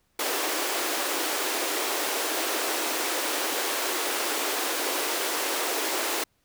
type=high-pass noise; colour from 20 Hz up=pink; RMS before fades=-28 dBFS; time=0.19-6.24 s; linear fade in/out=5 ms; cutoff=300 Hz; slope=48 dB/octave; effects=pink hiss -70 dBFS RMS until 6.44 s